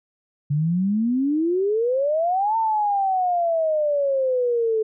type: exponential two-way sweep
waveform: sine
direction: up then down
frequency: 141 to 909 to 431.9 Hz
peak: -18 dBFS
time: 0.5-4.83 s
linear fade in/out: 10 ms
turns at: 2.57 s
effects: none